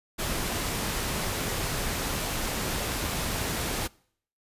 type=noise; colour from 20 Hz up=pink; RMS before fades=-30 dBFS; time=0.18-3.88 s; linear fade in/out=20 ms; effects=noise-tail reverb RT60 0.6 s tail -24 dB re dry + resampled to 32000 Hz